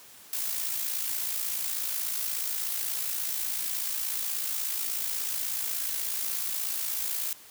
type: noise with amplitude modulation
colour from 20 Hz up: blue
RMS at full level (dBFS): -29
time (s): 0.33-7.33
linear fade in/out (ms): 2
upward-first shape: sine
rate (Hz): 56.5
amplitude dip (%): 50
effects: white hiss -51 dBFS RMS until 7.5 s + high-pass 80 Hz 12 dB/octave